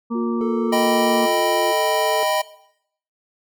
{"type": "harmonic tone", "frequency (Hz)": 233.1, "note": "A#3", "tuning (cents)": 0, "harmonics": [1, 2, 4, 5], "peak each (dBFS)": [-21, -31, -36, -33], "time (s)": [0.1, 1.27], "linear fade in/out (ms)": 20}
{"type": "tone with pitch glide", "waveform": "sine", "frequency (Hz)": [358.3, 352.8], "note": ["F4", "F4"], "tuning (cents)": [44, 18], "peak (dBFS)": -24, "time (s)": [0.14, 1.73], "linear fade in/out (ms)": 20, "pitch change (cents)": -26, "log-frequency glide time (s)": [0.26, 1.16]}
{"type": "tone", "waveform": "triangle", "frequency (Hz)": 440, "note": "A4", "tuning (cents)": 0, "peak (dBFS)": -22, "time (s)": [0.41, 2.23], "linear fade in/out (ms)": 0}
{"type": "chord", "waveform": "square", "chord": "Eb augmented", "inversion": "none", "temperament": "equal", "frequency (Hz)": [622.3, 784, 987.8], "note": ["Eb5", "G5", "B5"], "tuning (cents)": [0, 0, 0], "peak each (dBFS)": [-21, -25, -24], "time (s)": [0.72, 2.42], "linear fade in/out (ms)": 10}
{"effects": ["noise-tail reverb RT60 0.7 s tail -17 dB re dry"]}